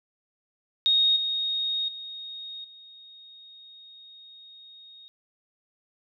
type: tone with level steps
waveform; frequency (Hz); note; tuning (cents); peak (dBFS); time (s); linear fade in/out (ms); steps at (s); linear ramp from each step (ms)
sine; 3729; A#7; 0; -18 / -25 / -36 / -46; 0.86-5.08; 0; 1.16 / 1.88 / 2.64; 5
effects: none